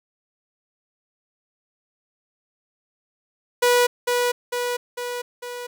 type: tone with echo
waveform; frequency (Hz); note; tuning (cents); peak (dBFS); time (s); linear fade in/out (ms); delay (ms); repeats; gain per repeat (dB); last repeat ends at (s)
sawtooth; 488.3; B4; -20; -11; 3.62-3.87; 10; 450; 4; -4; 5.67
effects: none